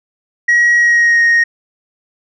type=tone with pitch glide; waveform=sine; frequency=1905 to 1865.8 Hz; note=A#6 to A#6; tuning=+37 to +1 cents; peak=-5 dBFS; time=0.48-1.44 s; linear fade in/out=10 ms; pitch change=-36 cents; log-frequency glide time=0.76-1.22 s; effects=tanh soft clip ceiling -6 dBFS